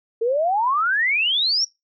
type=exponential sweep; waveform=sine; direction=up; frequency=440 to 5730 Hz; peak=-17 dBFS; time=0.21-1.65 s; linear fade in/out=10 ms; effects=noise-tail reverb RT60 0.2 s tail -22 dB re dry